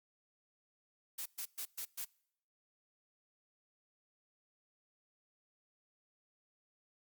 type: noise bursts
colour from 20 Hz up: blue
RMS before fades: -41 dBFS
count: 5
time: 1.18-2.05 s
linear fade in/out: 10 ms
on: 78 ms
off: 120 ms
effects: noise-tail reverb RT60 0.7 s tail -25 dB re dry + Opus 48 kbps